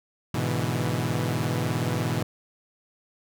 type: chord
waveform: sawtooth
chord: E dominant seventh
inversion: first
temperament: equal with one note detuned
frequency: 103.83 / 123.47 / 146.83 / 163.68 Hz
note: G#2 / B2 / D3 / E3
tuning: 0 / 0 / 0 / -12 cents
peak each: -27 / -24 / -29 / -26 dBFS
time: 0.34-2.23 s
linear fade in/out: 5 ms
effects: none